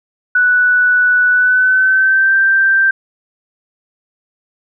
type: tone with pitch glide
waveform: sine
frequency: 1481 to 1569.1 Hz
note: F#6 to G6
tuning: +1 to +1 cents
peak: -8 dBFS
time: 0.35-2.91 s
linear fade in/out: 5 ms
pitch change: +100 cents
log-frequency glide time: 1.3-2.35 s
effects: none